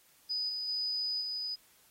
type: tone with level steps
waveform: sine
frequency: 4978 Hz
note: D#8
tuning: in tune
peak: -31 / -34 / -31 / -34 dBFS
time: 0.29-1.56 s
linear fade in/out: 20 ms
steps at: 0.49 / 0.68 / 1.21 s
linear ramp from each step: 5 ms
effects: white hiss -64 dBFS RMS until 1.9 s + AAC 48 kbps